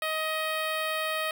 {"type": "tone with notch filter", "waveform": "10% pulse", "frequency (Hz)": 629, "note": "D#5", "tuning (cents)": 19, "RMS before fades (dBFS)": -30, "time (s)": [0.02, 1.31], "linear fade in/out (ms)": 2, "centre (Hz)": 6700, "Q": 0.85, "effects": []}